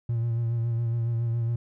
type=tone with vibrato; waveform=triangle; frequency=116.54 Hz; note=A#2; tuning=in tune; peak=-21 dBFS; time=0.09-1.56 s; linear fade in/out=5 ms; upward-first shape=sine; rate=7.2 Hz; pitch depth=32 cents each way; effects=tanh soft clip ceiling -18 dBFS